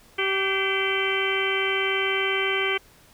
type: harmonic tone with a mistuned harmonic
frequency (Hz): 387.2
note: G4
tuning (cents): -21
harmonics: 1 / 2 / 3 / 4 / 5 / 6 / 7 / 8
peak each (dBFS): -27 / -36 / -32 / -31 / -30 / -27 / -35 / -30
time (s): 0.18-2.78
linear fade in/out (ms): 10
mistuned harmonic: 5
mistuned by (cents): +77
effects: pink hiss -54 dBFS RMS until 3.13 s